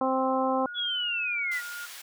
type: harmonic tone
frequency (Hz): 262.2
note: C4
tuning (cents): +4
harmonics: 1 / 2 / 3 / 4 / 5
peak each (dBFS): -29 / -28 / -29 / -30 / -36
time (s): 0.01-0.66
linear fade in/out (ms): 2
type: tone with pitch glide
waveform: sine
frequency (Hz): 1441 to 1420.3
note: F#6 to F6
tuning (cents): -46 to +29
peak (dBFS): -36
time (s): 0.66-1.86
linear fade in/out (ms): 10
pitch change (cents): -25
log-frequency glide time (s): 0.84-1.63
type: linear sweep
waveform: sine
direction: down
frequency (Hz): 3422 to 1900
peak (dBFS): -27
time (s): 0.74-1.62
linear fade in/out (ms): 50
type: high-pass noise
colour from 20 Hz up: pink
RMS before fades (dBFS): -43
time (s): 1.51-2.02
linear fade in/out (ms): 10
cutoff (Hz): 1600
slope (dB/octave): 12
effects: none